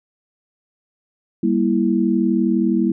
sine chord, E diminished, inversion first, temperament just, 197.78 / 237.3 / 329.6 Hz, G3 / Bb3 / E4, +16 / +31 / 0 cents, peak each -19 dBFS, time 1.43-2.92 s, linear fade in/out 5 ms, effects none

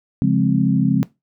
sine chord, Db major seventh, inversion none, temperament equal with one note detuned, 138.59 / 174.61 / 207.7 / 263 Hz, Db3 / F3 / Ab3 / C4, 0 / 0 / 0 / +9 cents, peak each -19 dBFS, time 0.22-1.03 s, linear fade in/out 0 ms, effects noise-tail reverb RT60 0.2 s tail -19 dB re dry

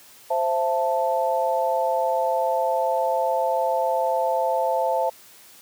sine chord, A minor, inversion first, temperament equal with one note detuned, 523.3 / 670.4 / 880 Hz, C5 / E5 / A5, 0 / +29 / 0 cents, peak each -24 dBFS, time 0.3-5.1 s, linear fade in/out 10 ms, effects white hiss -49 dBFS RMS until 5.61 s + high-pass 100 Hz 12 dB/octave

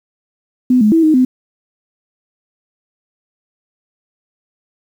sine tone with pitch steps, 251.7 / 212.4 / 326.6 / 311.9 / 255 Hz, B3 / G#3 / E4 / D#4 / C4, +33 / +39 / -16 / +4 / -44 cents, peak -7 dBFS, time 0.7-1.25 s, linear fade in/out 5 ms, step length 110 ms, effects 7-bit

